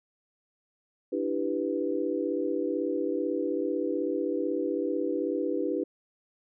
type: chord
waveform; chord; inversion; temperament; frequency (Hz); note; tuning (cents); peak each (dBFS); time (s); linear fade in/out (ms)
sine; E minor seventh; third; equal; 293.7 / 329.6 / 392 / 493.9; D4 / E4 / G4 / B4; 0 / 0 / 0 / 0; -32; 1.12-5.84; 10
effects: none